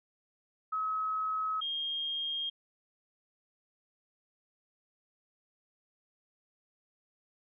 sine tone pair in turn, 1281 / 3228 Hz, E6 / G#7, -50 / -50 cents, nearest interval octave + major third, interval 1600 cents, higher second, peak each -30 / -32 dBFS, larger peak first, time 0.72-1.61 / 1.61-2.5 s, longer neither, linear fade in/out 10 ms, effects none

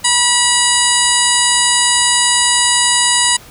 harmonic tone, 970 Hz, B5, 31 cents flat, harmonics 1 / 2 / 3 / 4 / 5 / 7 / 8 / 9 / 10, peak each -19 / -19 / -19 / -19 / -19 / -19 / -19 / -19 / -19 dBFS, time 0.04-3.37 s, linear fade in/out 10 ms, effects pink hiss -39 dBFS RMS until 3.5 s

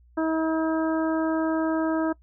harmonic tone, 320 Hz, D#4, 49 cents sharp, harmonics 1 / 2 / 3 / 4 / 5, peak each -23 / -29 / -33 / -35 / -37 dBFS, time 0.17-2.13 s, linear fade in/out 10 ms, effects noise-tail reverb RT60 0.1 s tail -22 dB re dry + added 60 Hz sine -53 dBFS peak until 2.22 s

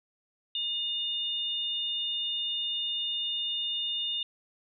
sine tone pair together, 2864 / 3608 Hz, F7 / A7, +43 / +43 cents, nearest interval major third, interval 400 cents, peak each -33 / -31 dBFS, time 0.55-4.23 s, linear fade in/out 2 ms, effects none

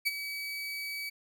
30% pulse tone with ADSR envelope, 2281 Hz, C#7, 49 cents sharp, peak -22 dBFS, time 0.05-1.1 s, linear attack 21 ms, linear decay 28 ms, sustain -11 dB, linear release 14 ms, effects none

